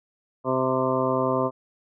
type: harmonic tone with a mistuned harmonic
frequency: 130 Hz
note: C3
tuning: 11 cents flat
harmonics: 1 / 2 / 3 / 4 / 5 / 7 / 8 / 9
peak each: -32 / -28 / -28 / -27 / -28 / -33 / -28 / -33 dBFS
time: 0.44-1.51 s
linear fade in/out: 50 ms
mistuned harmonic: 9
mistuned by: +18 cents
effects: none